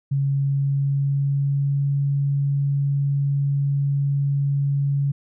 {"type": "tone with pitch glide", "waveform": "sine", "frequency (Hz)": [138.59, 140.44], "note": ["C#3", "C#3"], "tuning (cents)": [0, 23], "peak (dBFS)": -18, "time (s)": [0.11, 5.12], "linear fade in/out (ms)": 10, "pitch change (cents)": 23, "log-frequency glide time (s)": [0.25, 1.88], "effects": []}